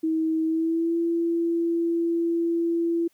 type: tone with pitch glide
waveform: sine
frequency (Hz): 319.9 to 336.6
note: D#4 to E4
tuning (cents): +48 to +36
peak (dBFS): -21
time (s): 0.03-3.08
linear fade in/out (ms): 10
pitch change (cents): +88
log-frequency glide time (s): 0.45-0.97
effects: white hiss -66 dBFS RMS until 3.13 s